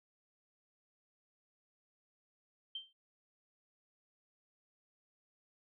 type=tone with exponential decay; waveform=sine; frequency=3136 Hz; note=G7; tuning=in tune; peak=-37 dBFS; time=2.75-2.93 s; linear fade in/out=5 ms; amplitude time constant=39 ms; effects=none